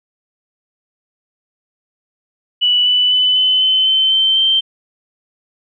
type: tone with pitch steps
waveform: sine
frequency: 2957 / 2981 / 3005 / 3030 / 3054 / 3079 / 3104 / 3129 Hz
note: F#7 / F#7 / F#7 / F#7 / G7 / G7 / G7 / G7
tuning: -2 / +12 / +26 / +40 / -46 / -32 / -18 / -4 cents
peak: -10 dBFS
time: 2.61-4.61 s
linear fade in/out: 20 ms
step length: 250 ms
effects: none